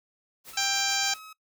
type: noise with tremolo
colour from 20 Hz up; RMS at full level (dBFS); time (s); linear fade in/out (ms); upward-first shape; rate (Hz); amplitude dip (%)
white; -43; 0.44-1.2; 50; sine; 6.7; 55
type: tone with pitch glide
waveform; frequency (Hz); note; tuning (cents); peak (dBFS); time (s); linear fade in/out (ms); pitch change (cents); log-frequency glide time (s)
sawtooth; 1322 to 1278.4; E6 to D#6; +5 to +47; -40; 0.53-1.33; 5; -58; 0.78-1.08
type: harmonic tone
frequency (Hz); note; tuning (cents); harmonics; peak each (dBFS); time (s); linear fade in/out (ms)
790; G5; +13; 1 / 2 / 3 / 4 / 5 / 6 / 7 / 8 / 9; -33 / -33 / -33 / -33 / -33 / -33 / -33 / -33 / -33; 0.57-1.14; 5
effects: noise-tail reverb RT60 0.1 s tail -21 dB re dry